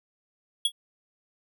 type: tone with exponential decay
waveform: square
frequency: 3342 Hz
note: G#7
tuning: 10 cents sharp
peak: -18 dBFS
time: 0.65-0.72 s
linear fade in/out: 5 ms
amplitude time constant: 15 ms
effects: none